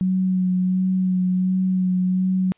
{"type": "tone with vibrato", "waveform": "sine", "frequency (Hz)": 185, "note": "F#3", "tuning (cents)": 0, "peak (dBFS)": -17, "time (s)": [0.01, 2.52], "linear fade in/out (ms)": 0, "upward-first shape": "sine", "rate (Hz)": 1.4, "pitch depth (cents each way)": 18, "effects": ["white hiss -62 dBFS RMS until 2.57 s", "resampled to 8000 Hz"]}